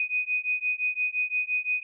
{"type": "beating tone pair", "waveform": "sine", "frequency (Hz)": [2489, 2494.8], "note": ["D#7", "D#7"], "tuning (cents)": [0, 4], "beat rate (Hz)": 5.8, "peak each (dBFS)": -28, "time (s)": [0, 1.83], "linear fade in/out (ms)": 2, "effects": []}